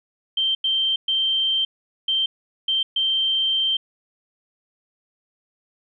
sine tone bursts at uneven times, 3136 Hz, G7, in tune, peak -18 dBFS, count 6, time 0.37-0.55 / 0.64-0.96 / 1.08-1.65 / 2.08-2.26 / 2.68-2.83 / 2.96-3.77 s, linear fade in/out 5 ms, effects none

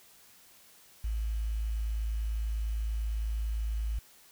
sine tone with quantisation, 54.4 Hz, A1, 19 cents flat, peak -29 dBFS, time 1.04-3.99 s, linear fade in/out 5 ms, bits 9, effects white hiss -58 dBFS RMS until 4.31 s

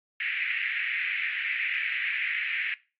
white band-pass noise, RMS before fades -30 dBFS, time 0.2-2.74 s, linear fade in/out 2 ms, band 1800 to 2500 Hz, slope 48 dB/octave, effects noise-tail reverb RT60 0.3 s tail -19 dB re dry + AAC 48 kbps

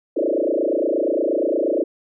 sine tone with frequency modulation, 450 Hz, A4, 39 cents sharp, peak -17 dBFS, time 0.16-1.84 s, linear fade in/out 10 ms, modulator 28.5 Hz, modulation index 5.2, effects none

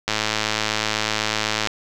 click train, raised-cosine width 0.2 ms, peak -3 dBFS, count 173, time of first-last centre 0.08-1.673 s, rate 108 Hz, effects none

